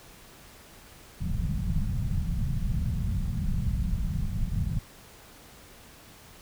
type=low-pass noise; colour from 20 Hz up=pink; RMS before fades=-28 dBFS; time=1.2-4.79 s; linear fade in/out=5 ms; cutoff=200 Hz; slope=48 dB/octave; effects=pink hiss -51 dBFS RMS until 6.41 s